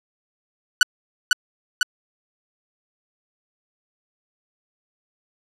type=tone with echo; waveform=sawtooth; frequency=1480 Hz; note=F#6; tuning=in tune; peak=-6 dBFS; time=0.81-0.83 s; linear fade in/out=2 ms; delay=500 ms; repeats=2; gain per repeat=-3 dB; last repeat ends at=1.83 s; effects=low-pass 9000 Hz 12 dB/octave